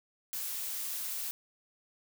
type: noise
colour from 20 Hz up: blue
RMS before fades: -37 dBFS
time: 0.33-1.31 s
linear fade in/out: 0 ms
effects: none